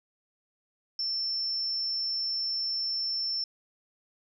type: tone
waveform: sine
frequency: 5370 Hz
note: E8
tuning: 31 cents sharp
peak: -28 dBFS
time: 0.99-3.44 s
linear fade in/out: 2 ms
effects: none